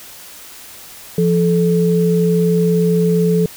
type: tone pair together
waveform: sine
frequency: 172 / 434.3 Hz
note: F3 / A4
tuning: -26 / -23 cents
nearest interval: octave + major third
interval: 1603 cents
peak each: -13 / -15 dBFS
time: 1.18-3.46 s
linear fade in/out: 2 ms
effects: white hiss -37 dBFS RMS until 3.56 s